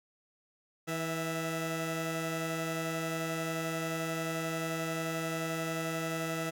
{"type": "tone pair together", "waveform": "15% pulse", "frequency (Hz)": [161.99, 659.3], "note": ["E3", "E5"], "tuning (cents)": [-30, 0], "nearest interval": "2 octaves", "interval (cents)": 2430, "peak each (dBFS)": [-28, -31], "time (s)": [0.87, 6.51], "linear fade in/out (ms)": 20, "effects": []}